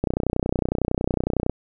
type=click train; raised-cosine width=2 ms; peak=-8 dBFS; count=46; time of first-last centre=0.04-1.496 s; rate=30.9 Hz; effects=none